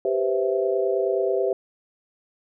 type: chord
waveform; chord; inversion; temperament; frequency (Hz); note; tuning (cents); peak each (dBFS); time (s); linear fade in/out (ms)
sine; C major seventh; second; equal; 392 / 493.9 / 523.3 / 659.3; G4 / B4 / C5 / E5; 0 / 0 / 0 / 0; -23 / -28 / -26 / -27; 0.05-1.53; 2
effects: none